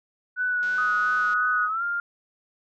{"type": "tone with vibrato", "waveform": "sine", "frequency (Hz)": 1480, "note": "F#6", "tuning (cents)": 0, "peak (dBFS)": -22, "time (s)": [0.36, 1.69], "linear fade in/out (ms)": 50, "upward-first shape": "sine", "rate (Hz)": 2.9, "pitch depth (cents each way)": 17}
{"type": "click train", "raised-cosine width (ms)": 0.2, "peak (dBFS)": -28, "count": 135, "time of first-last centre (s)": [0.63, 1.335], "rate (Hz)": 190}
{"type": "tone with pitch glide", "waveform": "sine", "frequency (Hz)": [1255, 1400.6], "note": ["D#6", "F6"], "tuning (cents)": [15, 5], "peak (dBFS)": -24, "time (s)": [0.78, 2], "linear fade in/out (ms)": 2, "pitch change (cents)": 190, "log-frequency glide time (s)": [1.68, 1.83]}
{"effects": []}